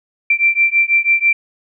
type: beating tone pair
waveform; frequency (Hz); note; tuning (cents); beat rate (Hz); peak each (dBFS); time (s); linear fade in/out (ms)
sine; 2349 / 2355.1; D7 / D7; 0 / +4; 6.1; -14; 0.3-1.33; 5
effects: none